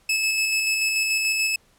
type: tone with tremolo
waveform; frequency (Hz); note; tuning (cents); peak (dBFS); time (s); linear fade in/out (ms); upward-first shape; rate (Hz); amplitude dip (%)
sawtooth; 2600; E7; -24; -16; 0.09-1.56; 5; square; 6.9; 25
effects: pink hiss -60 dBFS RMS until 1.78 s + low-pass 12000 Hz 12 dB/octave